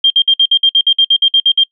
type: tone bursts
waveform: sine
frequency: 3192 Hz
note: G7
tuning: 31 cents sharp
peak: -5 dBFS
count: 14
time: 0.04-1.637 s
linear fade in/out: 5 ms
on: 63 ms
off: 55 ms
effects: noise-tail reverb RT60 0.1 s tail -25 dB re dry

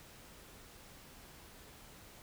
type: silence
effects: pink hiss -56 dBFS RMS until 2.22 s

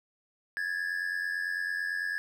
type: tone pair together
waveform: triangle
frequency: 1661.2 / 1750.2 Hz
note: G#6 / A6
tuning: 0 / -10 cents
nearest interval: minor second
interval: 90 cents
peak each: -30 / -33 dBFS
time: 0.57-2.18 s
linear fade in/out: 0 ms
effects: none

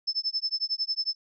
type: tone with tremolo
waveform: sine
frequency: 5260 Hz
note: E8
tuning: 5 cents flat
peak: -23 dBFS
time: 0.07-1.15 s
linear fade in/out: 10 ms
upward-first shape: sine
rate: 11 Hz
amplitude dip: 100%
effects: none

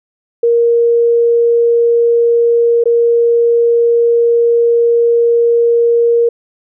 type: tone with dropouts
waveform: sine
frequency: 469 Hz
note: A#4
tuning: 11 cents sharp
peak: -7 dBFS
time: 0.43-6.29 s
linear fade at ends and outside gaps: 5 ms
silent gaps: 2.839-2.856 s
effects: none

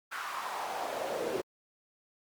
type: noise with high-pass filter sweep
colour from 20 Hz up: brown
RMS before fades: -36 dBFS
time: 0.11-1.42 s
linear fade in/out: 20 ms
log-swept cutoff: 1400 to 400 Hz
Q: 3.4
effects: Opus 48 kbps

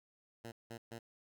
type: tone bursts at uneven times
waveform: 10% pulse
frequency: 115.9 Hz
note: A#2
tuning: 10 cents flat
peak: -37 dBFS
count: 3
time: 0.44-0.52 / 0.7-0.78 / 0.91-0.99 s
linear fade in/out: 10 ms
effects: none

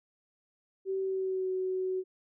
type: tone with pitch glide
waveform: sine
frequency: 383.9 to 373.4 Hz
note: G4 to F#4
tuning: -36 to +16 cents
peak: -29 dBFS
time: 0.85-2.04 s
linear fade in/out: 50 ms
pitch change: -48 cents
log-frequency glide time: 1-1.5 s
effects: none

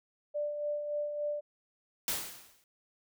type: tone with tremolo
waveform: sine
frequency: 590 Hz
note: D5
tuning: 8 cents sharp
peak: -30 dBFS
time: 0.34-1.41 s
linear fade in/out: 20 ms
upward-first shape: sine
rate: 3.5 Hz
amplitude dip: 45%
type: noise with exponential decay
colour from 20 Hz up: white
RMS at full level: -30 dBFS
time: 2.08-2.64 s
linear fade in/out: 1 ms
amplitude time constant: 120 ms
effects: none

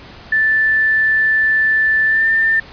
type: tone with pitch glide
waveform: sine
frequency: 1760 to 1792.8 Hz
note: A6 to A6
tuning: 0 to +32 cents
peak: -11 dBFS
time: 0.32-2.6 s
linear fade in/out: 5 ms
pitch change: +32 cents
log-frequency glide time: 2.07-2.26 s
effects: pink hiss -38 dBFS RMS until 2.72 s + resampled to 11025 Hz

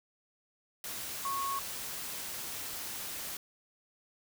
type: tone in noise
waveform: sine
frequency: 1100 Hz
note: C#6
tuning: 14 cents flat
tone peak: -32 dBFS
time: 1.25-1.59 s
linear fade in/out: 2 ms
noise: white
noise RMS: -40 dBFS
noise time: 0.84-3.37 s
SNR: +5 dB
effects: none

